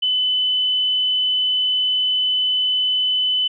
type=tone; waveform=sine; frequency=3013 Hz; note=F#7; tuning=31 cents sharp; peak=-16 dBFS; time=0.02-3.48 s; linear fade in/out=10 ms; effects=none